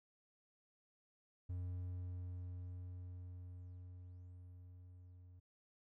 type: tone with level ramp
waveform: triangle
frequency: 89.9 Hz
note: F#2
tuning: 49 cents flat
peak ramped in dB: -38 to -55 dBFS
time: 1.49-5.4 s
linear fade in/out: 10 ms
effects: none